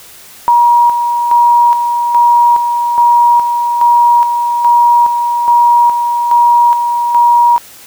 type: tone with tremolo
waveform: sine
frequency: 953 Hz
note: A#5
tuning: 38 cents sharp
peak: -4 dBFS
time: 0.48-7.58 s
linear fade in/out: 0 ms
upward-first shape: square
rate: 1.2 Hz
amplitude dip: 50%
effects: white hiss -36 dBFS RMS until 7.86 s